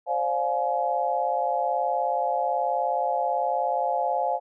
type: chord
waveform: sine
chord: D half-diminished seventh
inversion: third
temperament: just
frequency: 528.6 / 587.3 / 704.8 / 845.8 Hz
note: C5 / D5 / F5 / Ab5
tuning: +18 / 0 / +16 / +31 cents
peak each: -29 / -32 / -26 / -27 dBFS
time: 0.06-4.4 s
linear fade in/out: 50 ms
effects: none